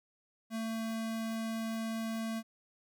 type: tone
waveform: square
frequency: 224.4 Hz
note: A3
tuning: 34 cents sharp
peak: -35 dBFS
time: 0.5-2.43 s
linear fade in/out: 50 ms
effects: none